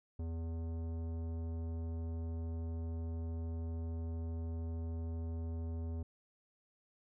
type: tone with tanh clipping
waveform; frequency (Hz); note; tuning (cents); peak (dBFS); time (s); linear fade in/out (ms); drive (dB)
sine; 82.41; E2; 0; -39; 0.19-6.03; 5; 15
effects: none